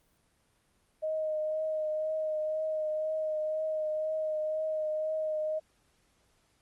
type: tone with vibrato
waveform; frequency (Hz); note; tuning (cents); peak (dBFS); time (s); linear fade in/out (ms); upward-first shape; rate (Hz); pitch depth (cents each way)
sine; 622.3; D#5; 0; -29; 1.02-5.6; 20; triangle; 2; 21
effects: pink hiss -70 dBFS RMS until 6.61 s + Opus 32 kbps